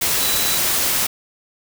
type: tone in noise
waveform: sine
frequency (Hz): 3951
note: B7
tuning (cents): 0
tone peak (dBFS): -25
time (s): 0.21-0.58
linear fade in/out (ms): 10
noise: white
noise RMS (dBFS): -19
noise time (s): 0.01-1.07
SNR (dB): -9
effects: none